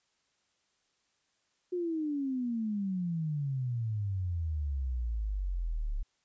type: exponential sweep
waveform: sine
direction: down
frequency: 364.5 to 34.08 Hz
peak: -30 dBFS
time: 1.72-6.03 s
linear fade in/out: 10 ms
effects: white hiss -75 dBFS RMS until 6.24 s + resampled to 16000 Hz